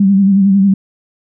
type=tone with vibrato; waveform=sine; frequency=196 Hz; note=G3; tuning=in tune; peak=-6 dBFS; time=0-0.74 s; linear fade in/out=5 ms; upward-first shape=sine; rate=11 Hz; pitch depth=50 cents each way; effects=none